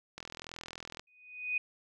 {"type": "click train", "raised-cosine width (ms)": 0.2, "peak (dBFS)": -25, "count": 35, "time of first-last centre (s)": [0.18, 0.995], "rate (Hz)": 41.7}
{"type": "tone with exponential growth", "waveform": "sine", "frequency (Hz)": 2489, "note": "D#7", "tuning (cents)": 0, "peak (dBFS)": -27, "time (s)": [1.07, 1.58], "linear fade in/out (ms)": 5, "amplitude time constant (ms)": 110}
{"effects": []}